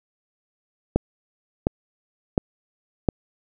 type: click train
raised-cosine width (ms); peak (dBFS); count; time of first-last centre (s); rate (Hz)
2; -4; 4; 0.96-3.088; 1.41
effects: none